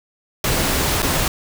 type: noise with dropouts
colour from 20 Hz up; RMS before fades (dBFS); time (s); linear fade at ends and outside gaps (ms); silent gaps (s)
pink; -19; 0.44-1.28; 2; 1.021-1.027
effects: none